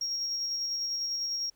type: tone with tremolo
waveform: sine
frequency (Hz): 5588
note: F8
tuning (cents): 0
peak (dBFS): -27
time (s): 0.01-1.5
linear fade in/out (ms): 5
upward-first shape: square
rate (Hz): 10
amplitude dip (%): 25
effects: tanh soft clip ceiling -27 dBFS + pink hiss -70 dBFS RMS until 1.55 s